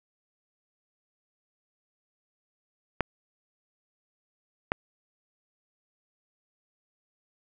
clicks, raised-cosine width 0.5 ms, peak -9 dBFS, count 2, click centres 3.007 / 4.719 s, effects none

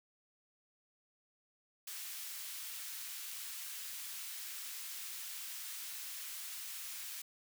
white high-pass noise, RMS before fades -45 dBFS, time 1.87-7.22 s, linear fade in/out 5 ms, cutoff 1600 Hz, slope 12 dB/octave, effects none

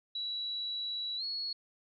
sine tone with pitch glide, 3919 to 4348 Hz, B7 to C#8, -14 to -34 cents, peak -34 dBFS, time 0.15-1.53 s, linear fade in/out 5 ms, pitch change +180 cents, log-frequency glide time 1.17-1.24 s, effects none

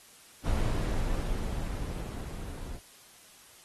brown noise with level ramp, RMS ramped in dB -27 to -40 dBFS, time 0.43-2.8 s, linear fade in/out 50 ms, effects white hiss -55 dBFS RMS until 3.64 s + AAC 32 kbps

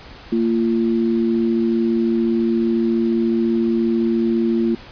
sine tone pair together, 229.4 / 343.7 Hz, A#3 / F4, -28 / -28 cents, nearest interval perfect fifth, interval 700 cents, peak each -17 / -19 dBFS, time 0.32-4.75 s, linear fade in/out 5 ms, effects pink hiss -40 dBFS RMS until 4.91 s + resampled to 11025 Hz

